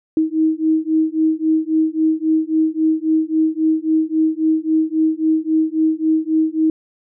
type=beating tone pair; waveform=sine; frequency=314.8 / 318.5 Hz; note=D#4 / D#4; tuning=+20 / +41 cents; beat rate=3.7 Hz; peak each=-17 dBFS; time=0.17-6.7 s; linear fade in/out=2 ms; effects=none